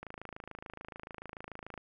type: click train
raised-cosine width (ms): 0.5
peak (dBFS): -28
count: 48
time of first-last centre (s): 0.03-1.777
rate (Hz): 26.9
effects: none